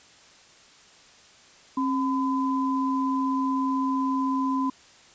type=tone pair together; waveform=sine; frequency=268.2 / 1011.3 Hz; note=C4 / B5; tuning=+43 / +41 cents; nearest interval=octave + major seventh; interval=2298 cents; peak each=-24 / -27 dBFS; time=1.77-4.7 s; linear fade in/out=5 ms; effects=white hiss -53 dBFS RMS until 5.14 s + resampled to 16000 Hz